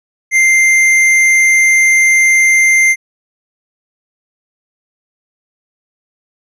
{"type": "tone with hard clipping", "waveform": "sine", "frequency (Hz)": 2093, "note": "C7", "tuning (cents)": 0, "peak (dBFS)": -8, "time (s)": [0.31, 2.96], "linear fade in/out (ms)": 50, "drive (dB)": 9, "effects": []}